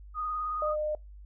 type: tone with vibrato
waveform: sine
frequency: 1238 Hz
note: D#6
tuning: 9 cents flat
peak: -30 dBFS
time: 0.14-0.76 s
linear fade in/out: 50 ms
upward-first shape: triangle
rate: 19 Hz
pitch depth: 35 cents each way
type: tone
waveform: sine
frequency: 607 Hz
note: D#5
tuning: 43 cents flat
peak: -28 dBFS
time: 0.62-0.95 s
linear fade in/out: 2 ms
effects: noise-tail reverb RT60 0.2 s tail -23 dB re dry + added 50 Hz sine -45 dBFS peak until 1.25 s